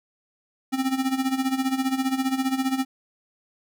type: tone with tremolo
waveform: square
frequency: 264 Hz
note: C4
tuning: 16 cents sharp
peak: -20 dBFS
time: 0.72-2.85 s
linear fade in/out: 20 ms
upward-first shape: sine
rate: 15 Hz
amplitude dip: 75%
effects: none